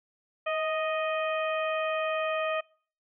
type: harmonic tone with a mistuned harmonic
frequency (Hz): 622.3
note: D#5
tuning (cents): 0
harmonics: 1 / 2 / 3 / 4 / 5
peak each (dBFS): -29 / -33 / -38 / -36 / -43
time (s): 0.46-2.61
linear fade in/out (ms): 10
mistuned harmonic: 1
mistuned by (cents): +30
effects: noise-tail reverb RT60 0.5 s tail -26 dB re dry